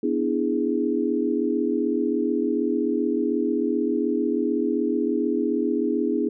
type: chord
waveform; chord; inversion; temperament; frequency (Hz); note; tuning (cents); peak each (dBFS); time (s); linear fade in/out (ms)
sine; E dominant seventh; second; equal; 246.9 / 293.7 / 329.6 / 415.3; B3 / D4 / E4 / G#4; 0 / 0 / 0 / 0; -26; 0.03-6.29; 5
effects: none